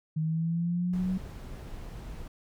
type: linear sweep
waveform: sine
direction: up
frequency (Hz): 155.56 to 188.2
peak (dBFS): -26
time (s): 0.16-1.18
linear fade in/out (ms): 10
type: noise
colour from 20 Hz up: brown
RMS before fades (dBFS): -41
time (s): 0.93-2.28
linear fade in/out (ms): 5
effects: none